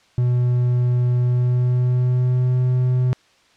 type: tone with pitch glide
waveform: triangle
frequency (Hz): 123.2 to 126.3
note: B2 to B2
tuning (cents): -4 to +39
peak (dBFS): -13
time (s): 0.18-3.13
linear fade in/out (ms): 0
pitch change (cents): +43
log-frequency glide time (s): 1.2-2.58
effects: white hiss -56 dBFS RMS until 3.56 s + low-pass 5000 Hz 12 dB/octave